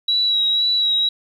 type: tone with vibrato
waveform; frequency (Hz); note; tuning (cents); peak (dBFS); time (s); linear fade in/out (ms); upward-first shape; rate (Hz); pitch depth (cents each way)
sine; 3886; B7; -29; -15; 0.08-1.09; 5; sine; 2; 27
effects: 8-bit